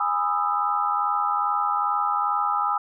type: chord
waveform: sine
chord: E major seventh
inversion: first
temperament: just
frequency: 824.1 / 988.9 / 1236.1 / 1318.5 Hz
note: G#5 / B5 / D#6 / E6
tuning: -14 / +2 / -12 / 0 cents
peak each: -26 / -30 / -25 / -26 dBFS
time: 0-2.78 s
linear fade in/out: 5 ms
effects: none